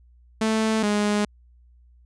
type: tone pair in turn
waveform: sawtooth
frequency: 220 / 207.7 Hz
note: A3 / G#3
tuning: 0 / 0 cents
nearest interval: minor second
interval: 100 cents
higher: first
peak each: -16 dBFS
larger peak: neither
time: 0.41-0.83 / 0.83-1.25 s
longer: neither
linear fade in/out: 5 ms
effects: added 60 Hz sine -51 dBFS peak until 2.05 s + resampled to 22050 Hz